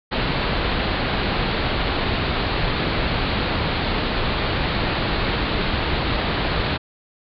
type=low-pass noise; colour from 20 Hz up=pink; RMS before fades=-22 dBFS; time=0.11-6.78 s; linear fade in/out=20 ms; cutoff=4500 Hz; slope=96 dB/octave; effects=none